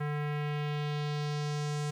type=tone with low-pass filter sweep; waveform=square; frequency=148 Hz; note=D3; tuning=14 cents sharp; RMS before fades=-33 dBFS; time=0-1.91 s; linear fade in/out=10 ms; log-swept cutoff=1800 to 7900 Hz; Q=1.7; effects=10-bit